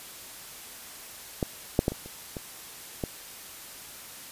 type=clicks; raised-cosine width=2 ms; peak=-12 / -6 / -10 / -21 / -29 / -21 / -15 dBFS; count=7; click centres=1.428 / 1.791 / 1.881 / 1.92 / 2.06 / 2.368 / 3.038 s; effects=white hiss -44 dBFS RMS until 4.31 s + resampled to 32000 Hz